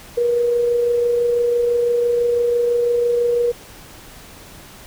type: tone with amplitude modulation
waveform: sine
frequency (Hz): 478.3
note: A#4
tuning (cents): +44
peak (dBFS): -13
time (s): 0.17-3.52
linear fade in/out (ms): 10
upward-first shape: sine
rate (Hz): 26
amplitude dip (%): 30
effects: pink hiss -41 dBFS RMS until 4.86 s